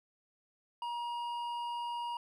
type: tone with hard clipping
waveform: triangle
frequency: 951 Hz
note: A#5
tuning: 34 cents sharp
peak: -37 dBFS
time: 0.82-2.17 s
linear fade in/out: 2 ms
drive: 11 dB
effects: none